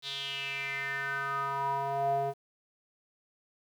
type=tone with band-pass filter sweep; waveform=square; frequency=138.59 Hz; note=C#3; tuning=in tune; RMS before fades=-33 dBFS; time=0.02-2.34 s; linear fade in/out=50 ms; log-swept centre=3800 to 570 Hz; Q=6; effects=10-bit

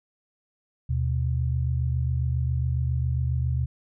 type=tone pair together; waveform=sine; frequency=77.78 / 125.11 Hz; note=D#2 / B2; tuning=0 / +23 cents; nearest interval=minor sixth; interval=823 cents; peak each=-25 dBFS; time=0.89-3.66 s; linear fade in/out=10 ms; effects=none

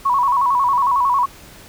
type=tone with vibrato; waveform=sine; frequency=1039 Hz; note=C6; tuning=12 cents flat; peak=-13 dBFS; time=0.05-1.26 s; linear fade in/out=10 ms; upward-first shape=square; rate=11 Hz; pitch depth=100 cents each way; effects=pink hiss -42 dBFS RMS until 1.68 s

